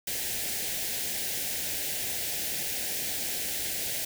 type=band-stop noise; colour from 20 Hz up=white; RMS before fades=-32 dBFS; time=0.07-4.05 s; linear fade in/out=5 ms; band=810 to 1600 Hz; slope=48 dB/octave; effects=none